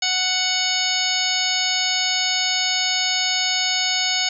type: harmonic tone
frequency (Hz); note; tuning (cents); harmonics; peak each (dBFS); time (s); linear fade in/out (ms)
740; F#5; 0; 1 / 2 / 3 / 4 / 5 / 6 / 7 / 9; -30 / -31 / -26 / -26 / -27 / -25 / -27 / -27; 0.02-4.29; 5
effects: none